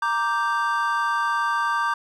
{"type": "chord", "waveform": "triangle", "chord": "G minor", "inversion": "first", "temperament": "equal", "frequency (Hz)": [932.3, 1174.7, 1568], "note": ["Bb5", "D6", "G6"], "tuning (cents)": [0, 0, 0], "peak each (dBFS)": [-24, -22, -24], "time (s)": [0.02, 1.94], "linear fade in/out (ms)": 5, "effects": []}